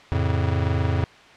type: chord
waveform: square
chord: F augmented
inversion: none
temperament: just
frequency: 87.31 / 109.13 / 136.42 Hz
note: F2 / A2 / C#3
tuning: 0 / -14 / -27 cents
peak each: -23 / -26 / -28 dBFS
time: 0.12-1.04 s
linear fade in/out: 0 ms
effects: white hiss -47 dBFS RMS until 1.36 s + low-pass 3000 Hz 12 dB/octave